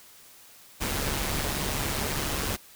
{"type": "noise with amplitude modulation", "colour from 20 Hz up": "pink", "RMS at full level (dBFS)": -27, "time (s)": [0.8, 2.57], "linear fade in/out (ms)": 20, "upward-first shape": "sine", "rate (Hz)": 142, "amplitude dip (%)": 50, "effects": ["white hiss -52 dBFS RMS until 2.75 s"]}